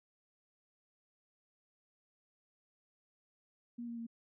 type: tone with pitch steps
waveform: sine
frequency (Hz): 237.9 / 234.4 / 230.9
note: A#3 / A#3 / A#3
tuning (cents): +35 / +10 / -16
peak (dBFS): -40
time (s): 3.78-4.068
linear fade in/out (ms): 10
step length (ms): 96
effects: none